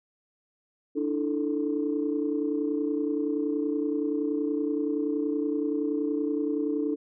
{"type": "chord", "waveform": "sine", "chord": "D suspended second", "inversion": "none", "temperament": "equal with one note detuned", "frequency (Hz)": [293.7, 324.3, 440], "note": ["D4", "E4", "A4"], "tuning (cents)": [0, -28, 0], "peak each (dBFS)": [-27, -31, -30], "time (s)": [0.95, 6.96], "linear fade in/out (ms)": 20, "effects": ["tanh soft clip ceiling -16 dBFS"]}